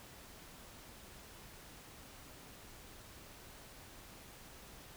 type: silence
effects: pink hiss -55 dBFS RMS until 4.96 s